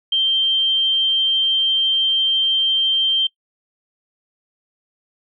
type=tone; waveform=sine; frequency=3147 Hz; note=G7; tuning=6 cents sharp; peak=-14 dBFS; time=0.12-3.27 s; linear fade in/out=5 ms; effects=noise-tail reverb RT60 0.1 s tail -22 dB re dry